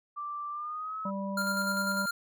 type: tone with pitch glide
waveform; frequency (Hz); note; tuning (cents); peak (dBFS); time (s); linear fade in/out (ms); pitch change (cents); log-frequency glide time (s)
sine; 1174.7 to 1288.4; D6 to E6; 0 to -40; -34; 0.16-1.11; 20; +160; 0.51-0.97
type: harmonic tone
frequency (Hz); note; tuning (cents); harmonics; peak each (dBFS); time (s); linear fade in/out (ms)
196; G3; 0; 1 / 3 / 5; -33 / -38 / -40; 1.05-2.06; 5
type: tone with tremolo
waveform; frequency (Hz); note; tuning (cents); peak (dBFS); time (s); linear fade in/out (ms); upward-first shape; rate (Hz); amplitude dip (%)
square; 1396.9; F6; 0; -29; 1.37-2.11; 5; square; 10; 35
effects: none